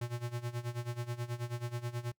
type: tone with tremolo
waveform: square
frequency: 120 Hz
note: B2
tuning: 49 cents flat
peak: -34 dBFS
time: 0.01-2.12 s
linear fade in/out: 5 ms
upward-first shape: sine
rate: 9.3 Hz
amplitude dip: 85%
effects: noise-tail reverb RT60 0.1 s tail -24 dB re dry